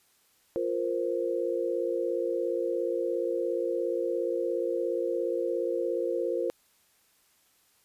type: chord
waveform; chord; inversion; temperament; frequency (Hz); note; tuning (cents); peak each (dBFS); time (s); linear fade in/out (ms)
sine; F suspended fourth; none; equal; 349.2 / 466.2 / 523.3; F4 / Bb4 / C5; 0 / 0 / 0; -31; 0.56-6.5; 0
effects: white hiss -66 dBFS RMS until 7.84 s + resampled to 32000 Hz